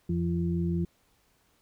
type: harmonic tone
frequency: 85.7 Hz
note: F2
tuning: 32 cents flat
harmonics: 1 / 2 / 4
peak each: -32 / -27 / -34 dBFS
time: 0.09-0.85 s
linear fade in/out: 5 ms
effects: pink hiss -68 dBFS RMS until 1.61 s